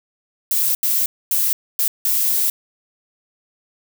violet noise bursts at uneven times, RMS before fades -18 dBFS, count 5, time 0.51-0.75 / 0.83-1.06 / 1.31-1.53 / 1.79-1.88 / 2.05-2.5 s, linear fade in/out 2 ms, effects none

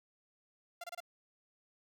sawtooth tone bursts, 691 Hz, F5, 19 cents flat, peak -38 dBFS, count 4, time 0.81-1.004 s, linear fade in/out 5 ms, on 29 ms, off 26 ms, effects 13-bit

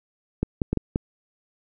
clicks, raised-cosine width 3 ms, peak -9 dBFS, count 5, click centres 0.43 / 0.618 / 0.73 / 0.773 / 0.959 s, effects none

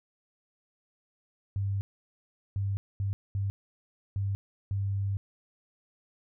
sine tone bursts at uneven times, 98.9 Hz, G2, 16 cents sharp, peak -27 dBFS, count 6, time 1.56-1.81 / 2.56-2.77 / 3-3.13 / 3.35-3.5 / 4.16-4.35 / 4.71-5.17 s, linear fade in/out 0 ms, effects none

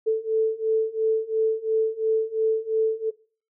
sine beating tone pair, 440 / 442.9 Hz, A4 / A4, 0 / +11 cents, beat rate 2.9 Hz, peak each -24 / -22 dBFS, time 0.06-3.11 s, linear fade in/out 20 ms, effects noise-tail reverb RT60 0.4 s tail -20 dB re dry

